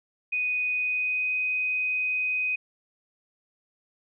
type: tone with pitch glide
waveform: sine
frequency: 2489 to 2505 Hz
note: D#7 to D#7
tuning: 0 to +11 cents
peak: -24 dBFS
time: 0.32-2.56 s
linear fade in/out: 10 ms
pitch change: +11 cents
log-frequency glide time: 0.72-1.33 s
effects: none